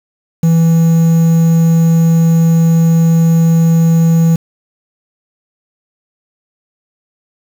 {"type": "tone with quantisation", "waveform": "triangle", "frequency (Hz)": 164.81, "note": "E3", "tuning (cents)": 0, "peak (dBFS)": -4, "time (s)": [0.43, 4.36], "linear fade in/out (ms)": 5, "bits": 5, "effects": []}